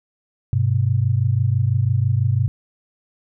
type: tone pair together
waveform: sine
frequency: 100.57 / 126.6 Hz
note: G2 / B2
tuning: +45 / +43 cents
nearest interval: major third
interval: 398 cents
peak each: -18 dBFS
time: 0.53-2.48 s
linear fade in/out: 0 ms
effects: none